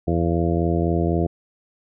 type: harmonic tone with a mistuned harmonic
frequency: 83.9 Hz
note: E2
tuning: 31 cents sharp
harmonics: 1 / 2 / 3 / 4 / 5 / 6 / 7 / 8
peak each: -23 / -23 / -29 / -24 / -28 / -31 / -32 / -29 dBFS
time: 0.07-1.27 s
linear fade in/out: 10 ms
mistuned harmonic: 8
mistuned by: +41 cents
effects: none